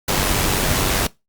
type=noise with amplitude modulation; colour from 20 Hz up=pink; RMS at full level=-17 dBFS; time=0.08-1.07 s; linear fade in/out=5 ms; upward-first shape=sine; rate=94.8 Hz; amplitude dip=45%; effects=noise-tail reverb RT60 0.2 s tail -21 dB re dry + Opus 48 kbps